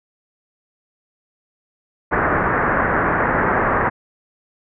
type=low-pass noise; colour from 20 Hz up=white; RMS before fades=-18 dBFS; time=2.11-3.9 s; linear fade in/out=20 ms; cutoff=1800 Hz; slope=48 dB/octave; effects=none